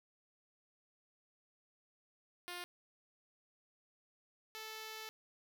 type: tone pair in turn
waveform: 5% pulse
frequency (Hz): 353.7 / 438.1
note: F4 / A4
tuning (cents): +22 / -7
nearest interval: major third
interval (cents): 371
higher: second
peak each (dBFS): -32 / -34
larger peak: first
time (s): 2.48-2.64 / 4.55-5.09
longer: second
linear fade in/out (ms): 0
effects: none